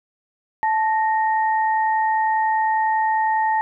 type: tone pair together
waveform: sine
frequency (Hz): 875 / 1857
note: A5 / A#6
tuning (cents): -10 / -7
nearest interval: octave + minor second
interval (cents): 1303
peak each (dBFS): -17 / -26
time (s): 0.63-3.61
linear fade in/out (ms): 0
effects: none